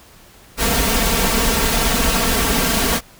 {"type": "noise with comb filter", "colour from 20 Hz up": "pink", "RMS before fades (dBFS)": -17, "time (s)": [0.57, 3.01], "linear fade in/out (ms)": 50, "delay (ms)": 4.4, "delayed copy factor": 0.75, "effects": ["pink hiss -46 dBFS RMS until 3.19 s"]}